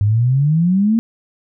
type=exponential sweep; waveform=sine; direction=up; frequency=99.3 to 233.1 Hz; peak=-11 dBFS; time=0.01-0.99 s; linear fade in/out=0 ms; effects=none